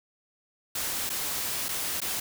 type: noise with dropouts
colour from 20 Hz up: white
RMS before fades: -31 dBFS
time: 0.75-2.2 s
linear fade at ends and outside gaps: 5 ms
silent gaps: 1.094-1.1 / 1.685-1.689 / 2.004-2.016 s
effects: none